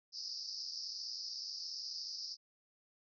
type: band-pass noise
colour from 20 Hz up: pink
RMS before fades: -44 dBFS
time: 0.12-2.37 s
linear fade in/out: 50 ms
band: 4700 to 5400 Hz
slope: 96 dB/octave
effects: none